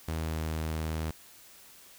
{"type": "tone with pitch glide", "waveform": "sawtooth", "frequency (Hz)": [80.2, 79.19], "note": ["E2", "D#2"], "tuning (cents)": [-47, 31], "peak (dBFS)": -27, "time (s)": [0.08, 1.11], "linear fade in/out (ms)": 5, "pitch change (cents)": -22, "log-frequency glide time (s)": [0.2, 0.4], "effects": ["white hiss -54 dBFS RMS until 1.98 s"]}